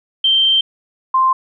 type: tone pair in turn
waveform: sine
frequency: 3136 / 1046.5 Hz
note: G7 / C6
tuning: 0 / 0 cents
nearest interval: octave + perfect fifth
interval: 1900 cents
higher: first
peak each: -10 dBFS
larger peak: neither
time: 0.24-0.61 / 1.14-1.33 s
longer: first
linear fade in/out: 5 ms
effects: none